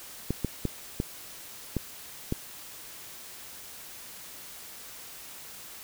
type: clicks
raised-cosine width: 3 ms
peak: -14 dBFS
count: 6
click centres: 0.306 / 0.447 / 0.653 / 1.001 / 1.767 / 2.324 s
effects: white hiss -45 dBFS RMS until 5.83 s